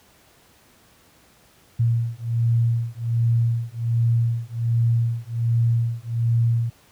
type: beating tone pair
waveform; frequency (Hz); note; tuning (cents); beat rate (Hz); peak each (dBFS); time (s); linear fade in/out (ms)
sine; 115.9 / 117.2; A#2 / A#2; -10 / +10; 1.3; -21; 1.79-6.7; 10
effects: pink hiss -55 dBFS RMS until 6.91 s + high-pass 60 Hz 12 dB/octave